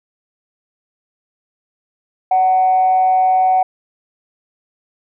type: tone with frequency modulation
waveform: sine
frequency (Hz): 747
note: F#5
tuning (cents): +16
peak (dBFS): -9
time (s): 2.31-3.63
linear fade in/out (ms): 5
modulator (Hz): 173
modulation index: 0.22
effects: tanh soft clip ceiling -6 dBFS